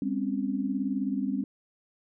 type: tone cluster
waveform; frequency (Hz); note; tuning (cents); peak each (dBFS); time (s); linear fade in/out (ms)
sine; 201.1 / 257.3 / 276.2; G3 / C4 / C#4; +44 / -29 / -6; -31; 0.02-1.44; 2
effects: none